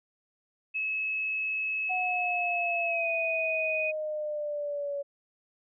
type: tone with pitch glide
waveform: sine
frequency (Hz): 2584 to 2490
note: E7 to D#7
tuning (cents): -35 to +1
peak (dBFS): -28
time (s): 0.74-3.92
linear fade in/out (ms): 20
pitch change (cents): -64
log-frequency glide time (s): 2.85-3.08
type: exponential sweep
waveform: sine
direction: down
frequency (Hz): 740 to 564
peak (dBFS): -30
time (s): 1.89-5.03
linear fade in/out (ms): 20
effects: none